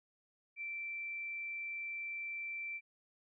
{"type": "tone", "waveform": "sine", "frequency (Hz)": 2341, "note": "D7", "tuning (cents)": -6, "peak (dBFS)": -39, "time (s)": [0.56, 2.81], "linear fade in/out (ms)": 50, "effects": []}